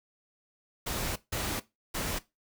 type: noise bursts at uneven times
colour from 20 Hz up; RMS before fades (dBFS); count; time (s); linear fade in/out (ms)
pink; -33; 3; 0.86-1.16 / 1.32-1.6 / 1.94-2.19; 10
effects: noise-tail reverb RT60 0.2 s tail -17 dB re dry